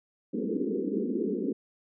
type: band-pass noise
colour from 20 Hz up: pink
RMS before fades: -30 dBFS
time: 0.33-1.53 s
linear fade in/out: 10 ms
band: 190 to 470 Hz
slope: 96 dB/octave
effects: none

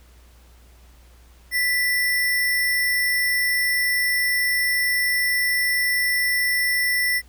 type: tone with sample-and-hold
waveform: sine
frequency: 1975.5 Hz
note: B6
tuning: in tune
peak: -18 dBFS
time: 1.51-7.22 s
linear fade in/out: 50 ms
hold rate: 7350 Hz
effects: added 60 Hz sine -48 dBFS peak until 7.28 s + pink hiss -56 dBFS RMS until 7.28 s

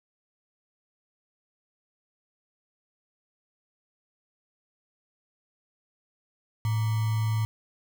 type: tone with sample-and-hold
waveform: sine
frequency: 110 Hz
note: A2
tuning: in tune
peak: -23 dBFS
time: 6.65-7.45 s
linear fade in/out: 0 ms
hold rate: 1050 Hz
effects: none

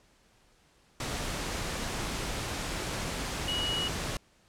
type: tone in noise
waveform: sine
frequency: 2915 Hz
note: F#7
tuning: 26 cents flat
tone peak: -30 dBFS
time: 3.48-3.88 s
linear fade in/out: 2 ms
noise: pink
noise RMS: -34 dBFS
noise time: 1-4.17 s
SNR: +1 dB
effects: pink hiss -64 dBFS RMS until 4.48 s + low-pass 9000 Hz 12 dB/octave

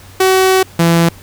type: tone pair in turn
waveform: sawtooth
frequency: 377.3 / 168.07 Hz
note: F#4 / E3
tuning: +34 / +34 cents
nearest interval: octave + major second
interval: 1400 cents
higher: first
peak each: -4 dBFS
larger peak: neither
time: 0.2-0.63 / 0.79-1.09 s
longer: first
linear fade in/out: 5 ms
effects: added 95 Hz sine -39 dBFS peak until 1.22 s + pink hiss -40 dBFS RMS until 1.22 s

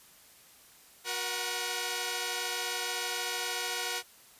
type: tone cluster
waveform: 5% pulse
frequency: 364.8 / 476.5 / 743 Hz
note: F#4 / A#4 / F#5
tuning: -24 / +38 / +7 cents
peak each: -28 / -23 / -25 dBFS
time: 1.04-4.03 s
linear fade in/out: 50 ms
effects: white hiss -57 dBFS RMS until 4.39 s + resampled to 32000 Hz

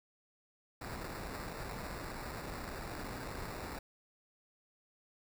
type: noise with sample-and-hold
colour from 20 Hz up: pink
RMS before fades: -43 dBFS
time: 0.81-3.79 s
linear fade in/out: 5 ms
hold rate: 3150 Hz
effects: none

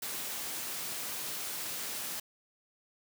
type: high-pass noise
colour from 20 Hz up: white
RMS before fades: -38 dBFS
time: 0.02-2.2 s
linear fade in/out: 5 ms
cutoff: 120 Hz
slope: 12 dB/octave
effects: none

